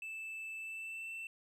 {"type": "tone with pitch glide", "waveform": "triangle", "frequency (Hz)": [2637, 2675], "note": ["E7", "E7"], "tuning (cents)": [0, 25], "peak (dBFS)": -40, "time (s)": [0.02, 1.27], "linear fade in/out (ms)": 2, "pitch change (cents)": 25, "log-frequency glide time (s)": [0.57, 1.12], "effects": []}